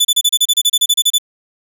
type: tone bursts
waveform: sawtooth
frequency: 3484 Hz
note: A7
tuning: 18 cents flat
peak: -6 dBFS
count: 15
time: 0-1.184 s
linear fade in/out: 10 ms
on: 50 ms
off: 31 ms
effects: none